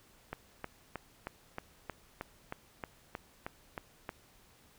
click train, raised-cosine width 0.5 ms, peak -23 dBFS, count 13, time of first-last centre 0.33-4.092 s, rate 3.19 Hz, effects pink hiss -63 dBFS RMS until 4.78 s

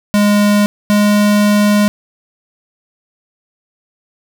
square tone pair in turn, 206.2 / 207.1 Hz, G#3 / G#3, -12 / -5 cents, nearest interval unison, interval 7 cents, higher second, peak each -9 dBFS, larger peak neither, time 0.14-0.66 / 0.9-1.88 s, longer second, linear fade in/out 0 ms, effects none

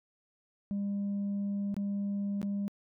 sine tone with dropouts, 200.9 Hz, G3, 43 cents sharp, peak -28 dBFS, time 0.71-2.68 s, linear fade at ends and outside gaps 0 ms, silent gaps 1.743-1.766 / 2.416-2.429 s, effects tanh soft clip ceiling -29 dBFS

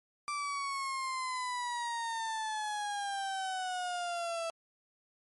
35% pulse exponential sweep, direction down, 1174.7 to 659.3 Hz, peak -32 dBFS, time 0.28-4.5 s, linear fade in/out 0 ms, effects MP3 48 kbps

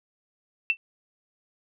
sine tone with exponential decay, 2679 Hz, E7, 27 cents sharp, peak -15 dBFS, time 0.7-0.77 s, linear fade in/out 0 ms, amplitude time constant 15 ms, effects none

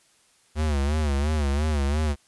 square tone with vibrato, 73.42 Hz, D2, in tune, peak -22 dBFS, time 0.55-2.16 s, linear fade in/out 50 ms, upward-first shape sine, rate 2.9 Hz, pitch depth 110 cents each way, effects white hiss -61 dBFS RMS until 2.27 s + resampled to 24000 Hz

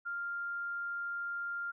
sine tone, 1396.9 Hz, F6, in tune, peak -35 dBFS, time 0.05-1.72 s, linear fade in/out 20 ms, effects none

